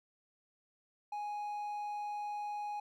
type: tone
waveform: triangle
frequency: 830.6 Hz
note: G#5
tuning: in tune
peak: -35 dBFS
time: 1.12-2.8 s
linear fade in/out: 5 ms
effects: none